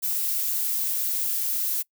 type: noise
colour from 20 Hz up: violet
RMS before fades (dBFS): -26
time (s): 0.02-1.83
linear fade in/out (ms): 20
effects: noise-tail reverb RT60 0.1 s tail -23 dB re dry